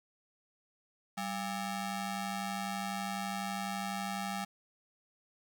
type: ring-modulated tone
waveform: sawtooth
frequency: 500 Hz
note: B4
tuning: 21 cents sharp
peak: -28 dBFS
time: 1.17-4.45 s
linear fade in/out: 10 ms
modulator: 306 Hz
effects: none